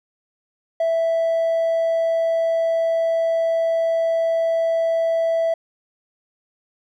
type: tone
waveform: triangle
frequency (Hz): 659.3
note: E5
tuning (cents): 0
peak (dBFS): -14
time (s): 0.8-5.54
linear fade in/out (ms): 5
effects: tanh soft clip ceiling -12 dBFS